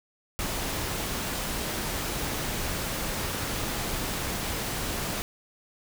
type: noise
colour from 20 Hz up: pink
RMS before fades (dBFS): -31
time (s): 0.39-5.22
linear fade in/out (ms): 0
effects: none